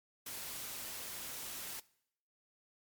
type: noise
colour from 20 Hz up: white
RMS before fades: -44 dBFS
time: 0.26-1.8 s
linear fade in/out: 5 ms
effects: noise-tail reverb RT60 0.7 s tail -21 dB re dry + MP3 96 kbps